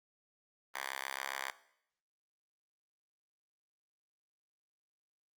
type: tone with high-pass filter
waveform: 5% pulse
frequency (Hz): 67.3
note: C2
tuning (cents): +49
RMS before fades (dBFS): -41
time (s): 0.74-1.51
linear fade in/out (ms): 10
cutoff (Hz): 1300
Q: 2.8
effects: noise-tail reverb RT60 0.7 s tail -17 dB re dry + Opus 32 kbps